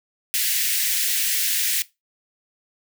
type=high-pass noise; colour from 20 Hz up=white; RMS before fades=-22 dBFS; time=0.34-1.82 s; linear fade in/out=0 ms; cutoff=1700 Hz; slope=48 dB/octave; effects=noise-tail reverb RT60 0.2 s tail -18 dB re dry